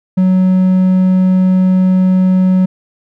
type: tone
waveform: triangle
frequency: 185.7 Hz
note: F#3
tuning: 7 cents sharp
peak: -5 dBFS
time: 0.17-2.66 s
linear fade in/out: 10 ms
effects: none